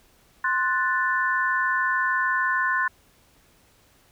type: chord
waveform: sine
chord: F# diminished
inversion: second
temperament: equal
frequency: 1046.5 / 1480 / 1760 Hz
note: C6 / F#6 / A6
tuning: 0 / 0 / 0 cents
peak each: -25 dBFS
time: 0.44-2.88 s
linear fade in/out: 5 ms
effects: pink hiss -59 dBFS RMS until 4.11 s